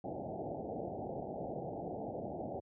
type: low-pass noise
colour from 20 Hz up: white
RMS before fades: -41 dBFS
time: 0.04-2.6 s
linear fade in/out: 2 ms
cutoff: 800 Hz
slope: 96 dB/octave
effects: high-pass 100 Hz 12 dB/octave